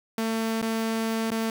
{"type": "tone with dropouts", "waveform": "sawtooth", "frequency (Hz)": 224.2, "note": "A3", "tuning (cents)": 33, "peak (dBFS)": -21, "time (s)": [0.18, 1.5], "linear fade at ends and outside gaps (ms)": 2, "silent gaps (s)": [[0.616, 0.624], [1.306, 1.315]], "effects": ["8-bit"]}